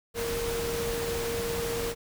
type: tone in noise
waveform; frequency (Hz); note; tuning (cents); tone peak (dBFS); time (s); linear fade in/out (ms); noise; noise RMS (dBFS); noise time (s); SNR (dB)
sine; 466.2; A#4; 0; -30; 0.14-1.95; 50; pink; -34; 0.14-1.95; +1
effects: none